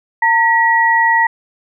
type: tone pair together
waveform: sine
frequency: 910 / 1920.4 Hz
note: A#5 / B6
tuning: -42 / -49 cents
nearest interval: octave + minor second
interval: 1293 cents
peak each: -12 dBFS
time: 0.22-1.27 s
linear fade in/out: 5 ms
effects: none